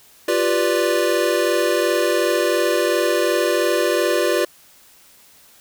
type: chord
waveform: square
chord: G dominant seventh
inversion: third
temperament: equal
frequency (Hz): 349.2 / 392 / 493.9 / 587.3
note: F4 / G4 / B4 / D5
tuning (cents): 0 / 0 / 0 / 0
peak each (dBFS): -22 / -24 / -23 / -22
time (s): 0.28-4.45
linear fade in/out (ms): 5
effects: white hiss -50 dBFS RMS until 5.6 s